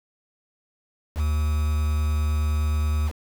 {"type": "tone with quantisation", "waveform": "triangle", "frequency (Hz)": 75.8, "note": "D#2", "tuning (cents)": -45, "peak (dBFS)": -18, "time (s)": [1.15, 3.12], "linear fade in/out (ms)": 50, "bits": 6, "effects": []}